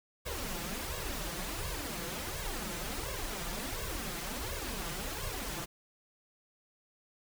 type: noise with flanger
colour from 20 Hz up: pink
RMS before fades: -38 dBFS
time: 0.25-5.66 s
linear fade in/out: 20 ms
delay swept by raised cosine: 1.8 to 5.9 ms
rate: 1.4 Hz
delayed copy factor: +1
effects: none